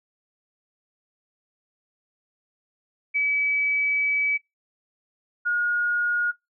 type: tone pair in turn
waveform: sine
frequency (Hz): 2288 / 1436.4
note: D7 / F6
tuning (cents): -46 / +48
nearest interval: minor sixth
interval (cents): 806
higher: first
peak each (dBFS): -20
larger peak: neither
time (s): 3.14-4.38 / 5.45-6.32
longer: first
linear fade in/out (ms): 20
effects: noise-tail reverb RT60 0.2 s tail -24 dB re dry